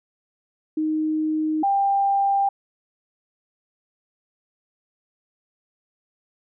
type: tone pair in turn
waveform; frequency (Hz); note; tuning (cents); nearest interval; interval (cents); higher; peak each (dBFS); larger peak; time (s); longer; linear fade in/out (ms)
sine; 311.1 / 793; D#4 / G5; 0 / +20; octave + major third; 1620; second; -20 / -17; second; 0.77-1.63 / 1.63-2.49; neither; 5
effects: none